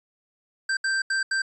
square tone bursts at uneven times, 1568 Hz, G6, in tune, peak -23 dBFS, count 4, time 0.69-0.77 / 0.84-1.02 / 1.1-1.23 / 1.31-1.42 s, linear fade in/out 5 ms, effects resampled to 22050 Hz

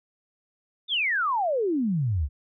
sine exponential sweep, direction down, 3666 to 64.5 Hz, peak -22 dBFS, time 0.88-2.29 s, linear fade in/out 50 ms, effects none

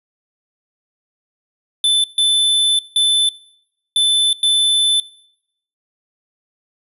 square tone bursts at uneven times, 3520 Hz, A7, in tune, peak -12 dBFS, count 5, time 1.84-2.04 / 2.18-2.79 / 2.96-3.29 / 3.96-4.33 / 4.43-5 s, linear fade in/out 2 ms, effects noise-tail reverb RT60 0.8 s tail -24 dB re dry + resampled to 32000 Hz

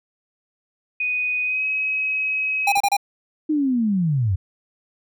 sine tone with pitch glide, 2489 to 2547 Hz, D#7 to D#7, 0 to +40 cents, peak -20 dBFS, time 1-2.76 s, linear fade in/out 5 ms, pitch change +40 cents, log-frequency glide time 1.44-1.64 s
square tone bursts, 805 Hz, G5, 46 cents sharp, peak -16 dBFS, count 4, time 2.67-2.968 s, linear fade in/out 5 ms, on 52 ms, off 30 ms
clicks, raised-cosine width 1 ms, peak -23 dBFS, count 2, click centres 2.774 / 2.842 s
sine linear sweep, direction down, 314.8 to 85 Hz, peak -17 dBFS, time 3.49-4.36 s, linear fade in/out 10 ms
effects none

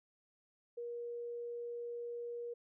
sine tone, 475.3 Hz, A#4, 34 cents sharp, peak -40 dBFS, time 0.77-2.54 s, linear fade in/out 10 ms, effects none

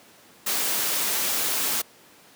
white noise, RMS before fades -25 dBFS, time 0.46-1.82 s, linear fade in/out 10 ms, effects pink hiss -52 dBFS RMS until 2.35 s + high-pass 200 Hz 12 dB/octave

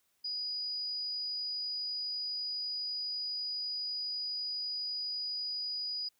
sine tone, 4924 Hz, D#8, 19 cents flat, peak -34 dBFS, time 0.24-6.09 s, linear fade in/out 10 ms, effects white hiss -75 dBFS RMS until 6.19 s

